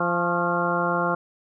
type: harmonic tone with a mistuned harmonic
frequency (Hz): 173.3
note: F3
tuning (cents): -13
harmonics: 1 / 2 / 3 / 4 / 5 / 6 / 7 / 8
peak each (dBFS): -29 / -30 / -28 / -29 / -31 / -28 / -33 / -27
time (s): 0-1.15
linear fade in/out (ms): 5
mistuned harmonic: 6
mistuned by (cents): +61
effects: none